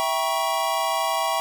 square chord, E diminished seventh, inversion none, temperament equal with one note detuned, 659.3 / 784 / 955.8 / 1108.7 Hz, E5 / G5 / Bb5 / Db6, 0 / 0 / +43 / 0 cents, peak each -28 dBFS, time 0-1.4 s, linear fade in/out 0 ms, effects none

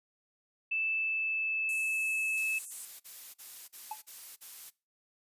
sine tone with pitch glide, 2637 to 2607 Hz, E7 to E7, 0 to -20 cents, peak -29 dBFS, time 0.71-2.59 s, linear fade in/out 10 ms, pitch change -20 cents, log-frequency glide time 0.84-2.25 s
white band-pass noise, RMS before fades -46 dBFS, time 1.69-2.85 s, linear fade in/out 0 ms, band 7100 to 11000 Hz, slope 48 dB/octave
blue noise bursts, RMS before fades -46 dBFS, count 7, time 2.36-4.706 s, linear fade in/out 20 ms, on 300 ms, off 41 ms
triangle tone with exponential decay, 860 Hz, A5, 40 cents flat, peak -30 dBFS, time 3.91-3.98 s, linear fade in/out 5 ms, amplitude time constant 15 ms
effects noise-tail reverb RT60 0.3 s tail -22 dB re dry + resampled to 32000 Hz

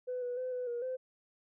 sine tone with pitch steps, 501 / 490.3 / 509 / 498.7 / 477.2 / 514 Hz, B4 / B4 / C5 / B4 / A#4 / C5, +25 / -13 / -48 / +17 / +41 / -31 cents, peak -33 dBFS, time 0.07-0.97 s, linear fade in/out 20 ms, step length 150 ms, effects tanh soft clip ceiling -30 dBFS

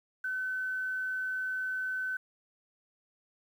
sine tone, 1518 Hz, F#6, 44 cents sharp, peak -31 dBFS, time 0.24-2.17 s, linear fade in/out 5 ms, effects 10-bit

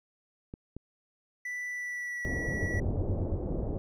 clicks, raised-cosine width 3 ms, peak -27 dBFS, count 2, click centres 0.539 / 0.766 s
triangle tone with pitch glide, 1975.5 to 1941.6 Hz, B6 to B6, 0 to -30 cents, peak -32 dBFS, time 1.45-2.8 s, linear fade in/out 5 ms, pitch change -30 cents, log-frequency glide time 1.69-2.27 s
pink low-pass noise, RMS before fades -33 dBFS, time 2.25-3.78 s, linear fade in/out 0 ms, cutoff 590 Hz, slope 24 dB/octave
sine tone bursts, 92.2 Hz, F#2, 6 cents flat, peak -28 dBFS, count 7, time 2.62-3.373 s, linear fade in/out 5 ms, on 57 ms, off 59 ms
effects none

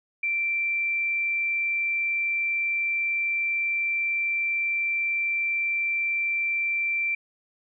sine tone, 2349 Hz, D7, in tune, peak -23 dBFS, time 0.23-7.15 s, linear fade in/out 5 ms, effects none

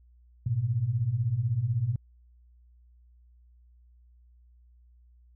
sine beating tone pair, 105.8 / 121.8 Hz, G#2 / B2, +33 / -24 cents, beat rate 16 Hz, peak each -30 / -26 dBFS, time 0.46-1.96 s, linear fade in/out 5 ms, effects added 60 Hz sine -55 dBFS peak until 5.35 s

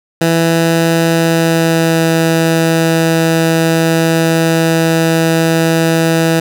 15% pulse tone with pitch glide, 165.4 to 163.69 Hz, E3 to E3, +6 to -12 cents, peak -3 dBFS, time 0.21-6.4 s, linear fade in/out 5 ms, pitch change -18 cents, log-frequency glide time 1.04-2.1 s, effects none

